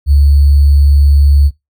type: tone with sample-and-hold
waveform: sine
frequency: 71.2 Hz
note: C#2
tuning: 47 cents sharp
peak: -4 dBFS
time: 0.06-1.51 s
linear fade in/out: 50 ms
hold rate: 4410 Hz
effects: noise-tail reverb RT60 0.2 s tail -22 dB re dry